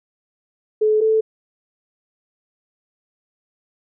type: tone pair in turn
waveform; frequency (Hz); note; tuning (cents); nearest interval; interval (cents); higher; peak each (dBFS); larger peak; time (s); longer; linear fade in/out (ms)
sine; 430 / 439.3; A4 / A4; -40 / -3; unison; 37; second; -13; neither; 0.81-1.01 / 1.01-1.21; neither; 10
effects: none